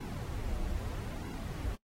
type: noise with flanger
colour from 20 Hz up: brown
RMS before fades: -37 dBFS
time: 0-1.76 s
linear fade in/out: 10 ms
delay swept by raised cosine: 1.6 to 7.6 ms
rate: 0.78 Hz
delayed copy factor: -0.7
effects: noise-tail reverb RT60 0.1 s tail -20 dB re dry + AAC 48 kbps